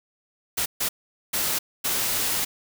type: noise bursts at uneven times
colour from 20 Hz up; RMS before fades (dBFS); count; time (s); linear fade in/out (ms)
white; -25; 4; 0.57-0.66 / 0.8-0.89 / 1.33-1.59 / 1.84-2.45; 10
effects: none